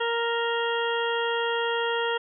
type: harmonic tone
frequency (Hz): 466.2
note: A#4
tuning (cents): 0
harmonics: 1 / 2 / 3 / 4 / 6 / 7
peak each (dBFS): -27 / -30 / -32 / -33 / -35 / -35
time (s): 0-2.18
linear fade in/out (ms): 10
effects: none